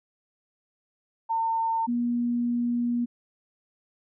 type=tone pair in turn; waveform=sine; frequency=905 / 239.7 Hz; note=A5 / A#3; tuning=+48 / +48 cents; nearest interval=octave + major seventh; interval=2300 cents; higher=first; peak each=-23 / -23 dBFS; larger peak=neither; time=1.29-1.87 / 1.87-3.06 s; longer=second; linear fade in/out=20 ms; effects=none